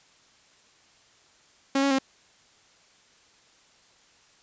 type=tone with pitch steps; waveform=sawtooth; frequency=273.1 / 277.4 / 267.7 Hz; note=C#4 / C#4 / C4; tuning=-26 / +1 / +40 cents; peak=-17 dBFS; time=1.75-1.987 s; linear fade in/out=5 ms; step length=79 ms; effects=white hiss -59 dBFS RMS until 4.42 s + resampled to 16000 Hz